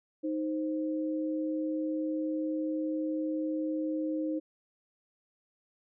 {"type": "tone pair together", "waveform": "sine", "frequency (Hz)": [312, 523.8], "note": ["D#4", "C5"], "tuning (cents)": [5, 2], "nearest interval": "major sixth", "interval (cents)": 897, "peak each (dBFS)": [-30, -37], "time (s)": [0.23, 4.4], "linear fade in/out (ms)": 20, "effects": []}